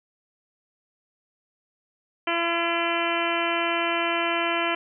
harmonic tone, 338.7 Hz, E4, 47 cents sharp, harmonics 1 / 2 / 3 / 4 / 5 / 6 / 7 / 8 / 9, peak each -30 / -29 / -30 / -31 / -33 / -34 / -30 / -33 / -33 dBFS, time 2.27-4.75 s, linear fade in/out 5 ms, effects none

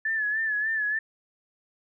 sine tone with vibrato, 1737 Hz, A6, 23 cents flat, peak -24 dBFS, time 0.05-0.99 s, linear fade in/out 5 ms, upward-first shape sine, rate 3.4 Hz, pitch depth 61 cents each way, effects none

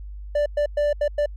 triangle tone bursts at uneven times, 587.3 Hz, D5, in tune, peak -16 dBFS, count 5, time 0.35-0.46 / 0.57-0.66 / 0.77-0.93 / 1.01-1.08 / 1.18-1.26 s, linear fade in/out 5 ms, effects added 50 Hz sine -33 dBFS peak until 1.36 s

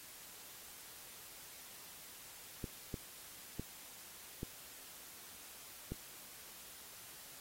clicks, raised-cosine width 3 ms, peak -27 dBFS, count 5, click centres 2.642 / 2.942 / 3.596 / 4.431 / 5.92 s, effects white hiss -54 dBFS RMS until 7.4 s + AAC 48 kbps

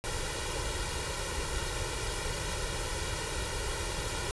pink noise with comb filter, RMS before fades -34 dBFS, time 0.04-4.31 s, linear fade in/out 0 ms, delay 2.1 ms, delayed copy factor +0.8, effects resampled to 24000 Hz

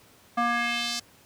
square tone with band-pass filter sweep, 237.1 Hz, A#3, 30 cents sharp, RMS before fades -27 dBFS, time 0.37-1 s, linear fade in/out 10 ms, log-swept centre 1000 to 5600 Hz, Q 1.8, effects pink hiss -56 dBFS RMS until 1.25 s + high-pass 80 Hz 12 dB/octave

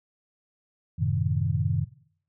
sine chord, F# diminished seventh, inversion none, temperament equal, 92.5 / 110 / 130.81 / 155.56 Hz, F#2 / A2 / C3 / Eb3, 0 / 0 / 0 / 0 cents, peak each -28 dBFS, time 0.98-1.85 s, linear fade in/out 20 ms, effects noise-tail reverb RT60 0.6 s tail -18 dB re dry

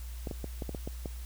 clicks, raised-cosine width 2 ms, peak -23 dBFS, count 8, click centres 0.272 / 0.312 / 0.443 / 0.622 / 0.693 / 0.748 / 0.875 / 1.058 s, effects added 60 Hz sine -38 dBFS peak until 1.25 s + white hiss -53 dBFS RMS until 1.25 s

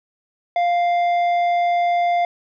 triangle tone with tanh clipping, 698.5 Hz, F5, in tune, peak -17 dBFS, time 0.56-2.25 s, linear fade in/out 2 ms, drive 12 dB, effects none

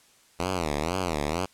5% pulse tone with vibrato, 82.41 Hz, E2, in tune, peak -15 dBFS, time 0.39-1.46 s, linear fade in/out 10 ms, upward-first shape sine, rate 2.1 Hz, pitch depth 230 cents each way, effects white hiss -59 dBFS RMS until 1.53 s + low-pass 10000 Hz 12 dB/octave

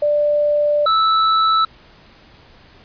sine / square tone pair in turn, 590 / 1312.3 Hz, D5 / E6, +8 / -8 cents, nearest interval octave + major second, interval 1384 cents, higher second, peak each -13 dBFS, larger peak neither, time 0.02-0.86 / 0.86-1.65 s, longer first, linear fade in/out 5 ms, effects pink hiss -47 dBFS RMS until 2.84 s + resampled to 11025 Hz

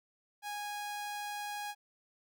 sawtooth tone, 826 Hz, G#5, 10 cents flat, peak -34 dBFS, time 0.42-1.75 s, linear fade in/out 50 ms, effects none

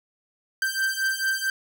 45% pulse beating tone pair, 1562 / 1566.5 Hz, G6 / G6, -7 / -2 cents, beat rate 4.5 Hz, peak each -27 / -26 dBFS, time 0.62-1.5 s, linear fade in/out 2 ms, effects none

